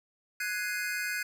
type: chord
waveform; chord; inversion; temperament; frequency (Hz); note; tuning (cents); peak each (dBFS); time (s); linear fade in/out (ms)
square; Ab dominant seventh; third; equal; 1480 / 1661.2 / 2093 / 2489; Gb6 / Ab6 / C7 / Eb7; 0 / 0 / 0 / 0; -36 / -37 / -39 / -39; 0.4-1.23; 5
effects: none